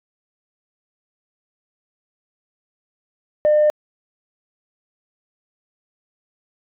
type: tone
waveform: sine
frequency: 603 Hz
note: D5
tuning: 46 cents sharp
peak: -10 dBFS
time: 3.45-3.7 s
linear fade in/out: 0 ms
effects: tanh soft clip ceiling -9 dBFS